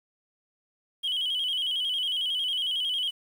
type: tone with vibrato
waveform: triangle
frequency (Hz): 3110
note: G7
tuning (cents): -14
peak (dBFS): -23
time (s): 1.03-3.11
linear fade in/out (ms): 20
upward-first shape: square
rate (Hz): 11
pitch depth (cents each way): 68
effects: tanh soft clip ceiling -22 dBFS + 9-bit